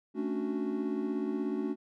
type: chord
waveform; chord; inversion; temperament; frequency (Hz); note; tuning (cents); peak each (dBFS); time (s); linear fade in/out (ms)
triangle; D major seventh; second; equal; 220 / 277.2 / 293.7 / 370; A3 / C#4 / D4 / F#4; 0 / 0 / 0 / 0; -34; 0.14-1.76; 50
effects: none